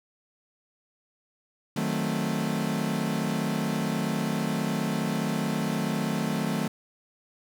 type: chord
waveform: 40% pulse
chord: D# diminished seventh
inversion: none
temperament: equal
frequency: 155.56 / 185 / 220 / 261.6 Hz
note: D#3 / F#3 / A3 / C4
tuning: 0 / 0 / 0 / 0 cents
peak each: -31 / -31 / -29 / -33 dBFS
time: 1.76-6.68 s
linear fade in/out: 5 ms
effects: none